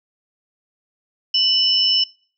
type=tone pair together; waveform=sine; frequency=2970 / 5301 Hz; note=F#7 / E8; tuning=+6 / +9 cents; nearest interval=minor seventh; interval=1003 cents; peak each=-17 dBFS; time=1.34-2.04 s; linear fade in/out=5 ms; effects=noise-tail reverb RT60 0.5 s tail -26 dB re dry